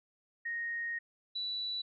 sine tone pair in turn, 1864.7 / 3951 Hz, A#6 / B7, 0 / 0 cents, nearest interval octave + minor second, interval 1300 cents, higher second, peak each -34 / -34 dBFS, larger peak neither, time 0.45-0.99 / 1.35-1.82 s, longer first, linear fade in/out 10 ms, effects none

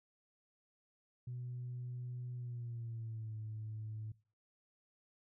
sine tone with pitch glide, 123.47 to 108.74 Hz, B2 to A2, 0 to -20 cents, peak -40 dBFS, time 1.27-4.12 s, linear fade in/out 5 ms, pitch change -220 cents, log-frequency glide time 2.34-3.36 s, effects noise-tail reverb RT60 0.4 s tail -22 dB re dry + tanh soft clip ceiling -37 dBFS

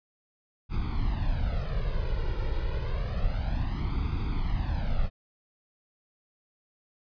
brown noise with flanger, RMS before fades -28 dBFS, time 0.69-5.1 s, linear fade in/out 50 ms, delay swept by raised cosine 0.84 to 2.14 ms, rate 0.29 Hz, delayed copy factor +0.85, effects resampled to 11025 Hz

